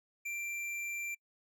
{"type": "tone with hard clipping", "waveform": "sine", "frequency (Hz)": 2359, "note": "D7", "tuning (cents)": 7, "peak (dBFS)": -38, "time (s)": [0.25, 1.15], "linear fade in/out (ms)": 10, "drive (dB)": 11, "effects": ["noise-tail reverb RT60 0.1 s tail -26 dB re dry"]}